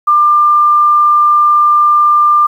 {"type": "tone", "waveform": "sine", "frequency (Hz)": 1194, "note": "D6", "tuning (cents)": 28, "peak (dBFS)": -5, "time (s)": [0.07, 2.47], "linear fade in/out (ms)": 10, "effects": ["7-bit"]}